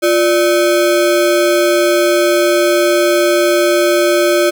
square ring-modulated tone, 469.7 Hz, A#4, 13 cents sharp, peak -7 dBFS, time 0.02-4.51 s, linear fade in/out 20 ms, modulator 120 Hz, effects none

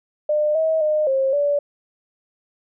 sine tone with pitch steps, 602 / 639 / 611 / 535 / 577 Hz, D5 / D#5 / D#5 / C5 / D5, +43 / +46 / -32 / +38 / -31 cents, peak -16 dBFS, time 0.29-1.59 s, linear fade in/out 5 ms, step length 260 ms, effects none

